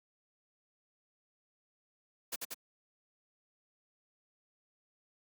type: noise with echo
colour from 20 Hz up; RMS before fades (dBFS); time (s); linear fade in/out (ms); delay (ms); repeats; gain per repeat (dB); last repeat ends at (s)
white; -37; 2.32-2.36; 10; 92; 2; -2; 2.544
effects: high-pass 150 Hz 12 dB/octave + Opus 48 kbps